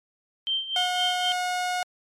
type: tone with tremolo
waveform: sine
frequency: 3136 Hz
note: G7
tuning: in tune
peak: -22 dBFS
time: 0.47-1.32 s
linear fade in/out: 0 ms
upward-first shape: sine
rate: 3.9 Hz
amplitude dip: 75%
type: tone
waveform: sawtooth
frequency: 724 Hz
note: F#5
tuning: 38 cents flat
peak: -21 dBFS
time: 0.76-1.83 s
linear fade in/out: 2 ms
effects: low-pass 9000 Hz 12 dB/octave + MP3 96 kbps